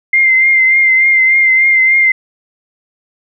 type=tone with vibrato; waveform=sine; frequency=2093 Hz; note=C7; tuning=in tune; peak=-6 dBFS; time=0.13-2.12 s; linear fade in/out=5 ms; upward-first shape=triangle; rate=3.4 Hz; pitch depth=35 cents each way; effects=none